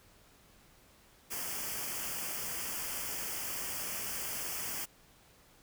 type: band-stop noise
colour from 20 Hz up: white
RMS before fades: -38 dBFS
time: 1.3-4.86 s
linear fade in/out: 20 ms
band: 3300 to 4600 Hz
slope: 96 dB/octave
effects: pink hiss -62 dBFS RMS until 5.62 s